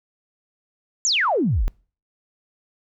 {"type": "exponential sweep", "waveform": "sine", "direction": "down", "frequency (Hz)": [7459, 30.87], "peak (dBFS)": -17, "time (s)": [1.05, 1.68], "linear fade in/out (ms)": 0, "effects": ["noise-tail reverb RT60 0.4 s tail -25 dB re dry"]}